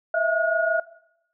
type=tone cluster; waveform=sine; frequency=643 / 669 / 1443 Hz; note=E5 / E5 / F#6; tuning=-43 / +25 / -44 cents; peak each=-24 dBFS; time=0.14-0.8 s; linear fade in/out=5 ms; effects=noise-tail reverb RT60 0.8 s tail -18 dB re dry